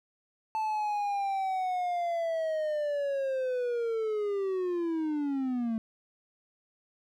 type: linear sweep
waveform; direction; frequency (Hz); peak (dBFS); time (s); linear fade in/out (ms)
triangle; down; 880 to 220; -26; 0.55-5.78; 0
effects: none